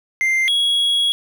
triangle tone pair in turn, 2092 / 3327 Hz, C7 / G#7, -1 / +2 cents, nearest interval minor sixth, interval 803 cents, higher second, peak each -13 dBFS, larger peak neither, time 0.21-0.48 / 0.48-1.12 s, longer second, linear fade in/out 0 ms, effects none

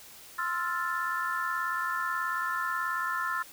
sine chord, F major seventh, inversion second, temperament equal, 1046.5 / 1318.5 / 1396.9 / 1760 Hz, C6 / E6 / F6 / A6, 0 / 0 / 0 / 0 cents, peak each -34 dBFS, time 0.38-3.43 s, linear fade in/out 10 ms, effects white hiss -50 dBFS RMS until 3.52 s

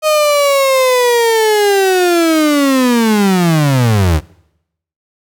35% pulse linear sweep, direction down, 624 to 71.4 Hz, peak -7 dBFS, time 0.02-4.21 s, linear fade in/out 50 ms, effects noise-tail reverb RT60 0.8 s tail -23 dB re dry

